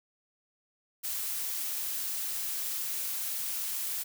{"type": "noise", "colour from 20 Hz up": "blue", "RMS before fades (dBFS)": -34, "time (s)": [1.03, 4.04], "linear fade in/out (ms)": 20, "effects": []}